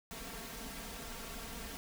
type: noise with comb filter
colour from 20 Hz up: pink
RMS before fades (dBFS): -45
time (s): 0.11-1.77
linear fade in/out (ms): 0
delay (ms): 4.4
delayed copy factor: +0.8
effects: none